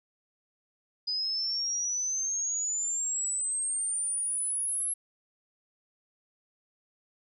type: exponential sweep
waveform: sine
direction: up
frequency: 4949 to 11110 Hz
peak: -28 dBFS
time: 1.07-4.94 s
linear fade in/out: 10 ms
effects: none